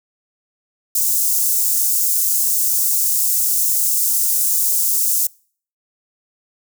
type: high-pass noise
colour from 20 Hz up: white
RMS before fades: -17 dBFS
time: 0.95-5.27 s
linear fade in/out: 5 ms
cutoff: 6500 Hz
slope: 24 dB/octave
effects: noise-tail reverb RT60 0.5 s tail -26 dB re dry